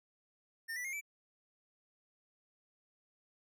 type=tone with pitch steps; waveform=square; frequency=1816 / 1969 / 2135 / 2315 Hz; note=A#6 / B6 / C7 / D7; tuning=-46 / -6 / +34 / -25 cents; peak=-39 dBFS; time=0.68-1.012 s; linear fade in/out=20 ms; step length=83 ms; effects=none